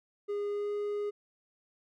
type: tone with pitch glide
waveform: triangle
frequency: 409.5 to 412.8 Hz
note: G#4 to G#4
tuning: -24 to -10 cents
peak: -29 dBFS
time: 0.28-1.11 s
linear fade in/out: 20 ms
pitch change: +14 cents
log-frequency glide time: 0.49-0.72 s
effects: none